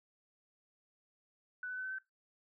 sine tone with pitch steps, 1490 / 1502.1 / 1514.3 / 1526.6 / 1539 Hz, F#6 / F#6 / F#6 / G6 / G6, +12 / +26 / +40 / -46 / -32 cents, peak -38 dBFS, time 1.63-1.985 s, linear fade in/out 2 ms, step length 71 ms, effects noise-tail reverb RT60 0.2 s tail -20 dB re dry

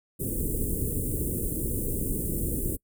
pink band-stop noise, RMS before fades -29 dBFS, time 0.19-2.77 s, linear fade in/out 20 ms, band 470 to 8600 Hz, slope 48 dB/octave, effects noise-tail reverb RT60 0.1 s tail -24 dB re dry

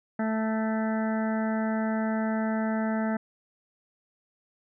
harmonic tone, 220 Hz, A3, in tune, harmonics 1 / 2 / 3 / 4 / 6 / 7 / 8 / 9, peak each -26 / -39 / -33 / -37 / -40 / -41 / -42 / -45 dBFS, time 0.19-3.17 s, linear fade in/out 5 ms, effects none

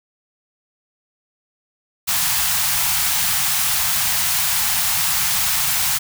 white band-stop noise, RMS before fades -19 dBFS, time 2.07-5.99 s, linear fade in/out 20 ms, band 190 to 710 Hz, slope 48 dB/octave, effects none

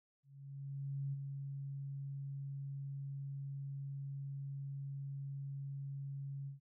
sine tone with ADSR envelope, 138.59 Hz, C#3, in tune, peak -36 dBFS, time 0.23-6.6 s, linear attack 900 ms, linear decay 24 ms, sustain -5 dB, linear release 130 ms, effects none

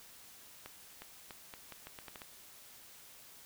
accelerating click train, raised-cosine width 0.3 ms, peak -30 dBFS, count 10, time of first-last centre 0.66-2.218 s, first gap 360 ms, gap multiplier 0.8, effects white hiss -56 dBFS RMS until 3.45 s

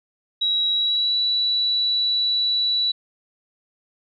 sine tone with pitch glide, 3868 to 3940 Hz, B7 to B7, -37 to -5 cents, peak -18 dBFS, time 0.41-2.92 s, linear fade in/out 10 ms, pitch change +32 cents, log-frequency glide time 0.72-1.16 s, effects none

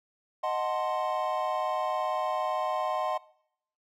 triangle chord, D# diminished seventh, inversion none, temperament equal, 622.3 / 740 / 880 / 1046.5 Hz, D#5 / F#5 / A5 / C6, 0 / 0 / 0 / 0 cents, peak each -30 / -30 / -35 / -30 dBFS, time 0.43-3.18 s, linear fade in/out 10 ms, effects noise-tail reverb RT60 0.7 s tail -21 dB re dry

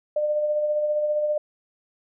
sine tone with tremolo, 600 Hz, D5, 37 cents sharp, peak -19 dBFS, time 0.16-1.38 s, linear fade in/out 5 ms, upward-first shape sine, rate 15 Hz, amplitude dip 35%, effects none

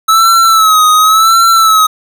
square tone with vibrato, 1300 Hz, E6, 24 cents flat, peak -5 dBFS, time 0.08-1.87 s, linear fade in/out 10 ms, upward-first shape sine, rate 0.92 Hz, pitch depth 69 cents each way, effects none

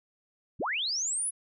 sine linear sweep, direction up, 45.86 to 10548 Hz, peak -28 dBFS, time 0.59-1.31 s, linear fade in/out 20 ms, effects none

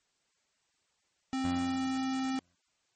square tone, 263.4 Hz, C4, 12 cents sharp, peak -31 dBFS, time 1.33-2.39 s, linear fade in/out 0 ms
20% pulse tone with exponential decay, 87.8 Hz, F2, 10 cents sharp, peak -30 dBFS, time 1.44-2.55 s, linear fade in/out 5 ms, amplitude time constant 240 ms
effects white hiss -75 dBFS RMS until 2.95 s + MP3 32 kbps

